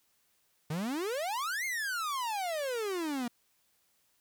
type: exponential two-way sweep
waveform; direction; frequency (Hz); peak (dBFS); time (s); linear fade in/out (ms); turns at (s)
45% pulse; up then down; 145.6 to 2170 to 232.4; -32; 0.7-3.28; 5; 1.65
effects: white hiss -72 dBFS RMS until 4.2 s